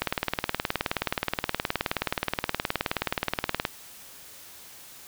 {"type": "click train", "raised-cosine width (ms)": 0.3, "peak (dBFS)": -8, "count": 70, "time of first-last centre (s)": [0.02, 3.652], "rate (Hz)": 19, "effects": ["white hiss -47 dBFS RMS until 5.07 s"]}